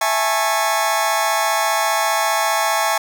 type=chord; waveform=sawtooth; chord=A major seventh; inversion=second; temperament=just; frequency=660 / 825 / 880 / 1100 Hz; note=E5 / G#5 / A5 / C#6; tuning=+2 / -12 / 0 / -14 cents; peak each=-18 dBFS; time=0.01-2.98 s; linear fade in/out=5 ms; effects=none